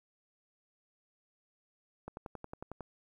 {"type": "click train", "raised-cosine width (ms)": 1, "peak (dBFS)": -28, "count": 9, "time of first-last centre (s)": [2.08, 2.807], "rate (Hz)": 11, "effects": ["11-bit"]}